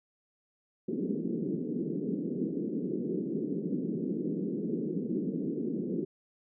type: band-pass noise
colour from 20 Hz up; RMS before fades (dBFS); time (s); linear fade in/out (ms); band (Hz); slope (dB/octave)
pink; -33; 0.88-6.05; 10; 170 to 420; 48
effects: none